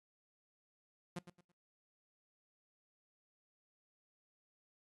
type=tone with echo; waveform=sawtooth; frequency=176 Hz; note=F3; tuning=14 cents sharp; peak=-36 dBFS; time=1.16-1.19 s; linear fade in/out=5 ms; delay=110 ms; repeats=3; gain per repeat=-11 dB; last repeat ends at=1.52 s; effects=noise-tail reverb RT60 0.2 s tail -23 dB re dry + AAC 32 kbps